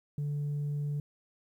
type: tone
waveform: sine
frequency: 145.8 Hz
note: D3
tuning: 12 cents flat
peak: -28 dBFS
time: 0.18-1 s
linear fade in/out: 2 ms
effects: tanh soft clip ceiling -29 dBFS + 11-bit